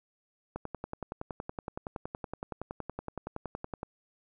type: click train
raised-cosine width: 1 ms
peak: -22 dBFS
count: 36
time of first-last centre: 0.56-3.831 s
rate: 10.7 Hz
effects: none